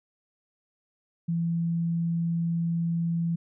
sine tone, 168 Hz, E3, 33 cents sharp, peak -24 dBFS, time 1.28-3.36 s, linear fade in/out 10 ms, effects none

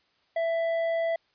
triangle tone with hard clipping, 663 Hz, E5, 10 cents sharp, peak -26 dBFS, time 0.36-1.16 s, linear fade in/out 5 ms, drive 10 dB, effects white hiss -68 dBFS RMS until 1.34 s + resampled to 11025 Hz

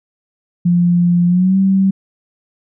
sine tone with pitch glide, 174.61 to 192.63 Hz, F3 to G3, 0 to -30 cents, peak -9 dBFS, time 0.65-1.91 s, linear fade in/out 10 ms, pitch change +170 cents, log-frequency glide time 1.27-1.57 s, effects none

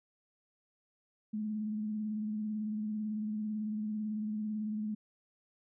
sine tone with vibrato, 213.5 Hz, G#3, 48 cents sharp, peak -33 dBFS, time 1.33-4.95 s, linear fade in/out 10 ms, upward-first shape sine, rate 18 Hz, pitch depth 34 cents each way, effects none

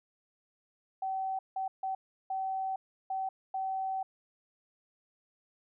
sine tone bursts at uneven times, 765 Hz, G5, 42 cents flat, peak -31 dBFS, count 6, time 1.02-1.39 / 1.56-1.68 / 1.83-1.95 / 2.3-2.76 / 3.1-3.29 / 3.54-4.03 s, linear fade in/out 5 ms, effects none

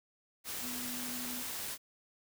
sine tone in noise, 246.9 Hz, B3, in tune, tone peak -43 dBFS, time 0.6-1.44 s, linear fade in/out 50 ms, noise white, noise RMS -40 dBFS, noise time 0.44-1.78 s, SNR -6 dB, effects none

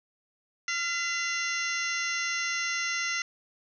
harmonic tone with a mistuned harmonic, 692 Hz, F5, 16 cents flat, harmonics 2 / 3 / 4 / 5 / 6 / 7 / 8 / 9, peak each -35 / -31 / -36 / -44 / -41 / -46 / -38 / -37 dBFS, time 0.68-3.22 s, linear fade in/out 2 ms, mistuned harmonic 3, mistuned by -40 cents, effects none

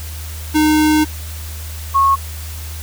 square / sine tone pair in turn, 306.7 / 1095.2 Hz, D#4 / C#6, -25 / -21 cents, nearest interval octave + minor seventh, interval 2204 cents, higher second, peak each -11 / -9 dBFS, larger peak second, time 0.54-1.05 / 1.94-2.16 s, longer first, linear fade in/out 20 ms, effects added 78 Hz sine -26 dBFS peak until 2.82 s + white hiss -34 dBFS RMS until 2.82 s

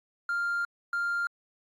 triangle tone bursts at uneven times, 1396.9 Hz, F6, in tune, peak -24 dBFS, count 2, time 0.29-0.65 / 0.93-1.27 s, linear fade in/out 2 ms, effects tanh soft clip ceiling -22 dBFS + AAC 48 kbps

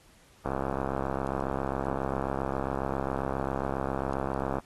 click train, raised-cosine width 1 ms, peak -16 dBFS, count 279, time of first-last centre 0.46-4.585 s, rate 67.4 Hz, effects pink hiss -60 dBFS RMS until 4.65 s + AAC 32 kbps

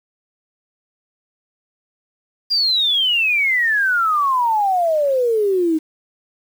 sine exponential sweep, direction down, 4867 to 307.3 Hz, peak -14 dBFS, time 2.5-5.79 s, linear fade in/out 20 ms, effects 7-bit

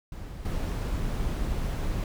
brown noise with level steps, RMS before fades -38 / -29 dBFS, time 0.12-2.04 s, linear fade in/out 2 ms, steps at 0.45 s, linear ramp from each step 5 ms, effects none

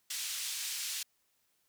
white band-pass noise, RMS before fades -38 dBFS, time 0.1-1.03 s, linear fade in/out 5 ms, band 2600 to 8400 Hz, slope 12 dB/octave, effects white hiss -75 dBFS RMS until 1.68 s

